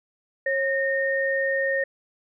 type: tone pair together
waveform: sine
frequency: 542.6 / 1841 Hz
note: C#5 / A#6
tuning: -37 / -22 cents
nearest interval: octave + major sixth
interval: 2115 cents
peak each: -24 dBFS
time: 0.46-1.84 s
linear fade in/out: 5 ms
effects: none